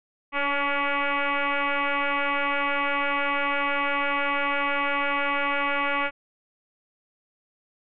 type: tone with frequency modulation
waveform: sine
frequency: 563 Hz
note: C#5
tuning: 27 cents sharp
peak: -22 dBFS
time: 0.32-6.11 s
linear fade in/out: 50 ms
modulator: 283 Hz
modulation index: 7.2
effects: none